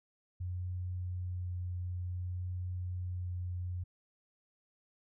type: tone with vibrato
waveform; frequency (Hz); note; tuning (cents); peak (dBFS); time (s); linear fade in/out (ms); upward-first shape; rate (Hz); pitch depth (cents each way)
sine; 90; F#2; -47; -35; 0.4-3.84; 10; sine; 0.56; 9
effects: none